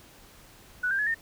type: tone with pitch steps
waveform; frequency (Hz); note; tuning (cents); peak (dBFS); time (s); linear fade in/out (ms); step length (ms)
sine; 1480 / 1586.2 / 1700.1 / 1822.1; F#6 / G6 / G#6 / A#6; 0 / +20 / +40 / -40; -24; 0.83-1.146; 10; 79
effects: pink hiss -53 dBFS RMS until 1.21 s